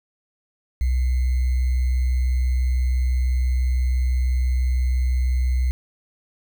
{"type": "tone with sample-and-hold", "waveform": "sine", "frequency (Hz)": 63, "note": "B1", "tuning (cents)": 35, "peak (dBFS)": -17, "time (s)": [0.81, 5.71], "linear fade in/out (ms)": 0, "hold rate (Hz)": 2100, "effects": []}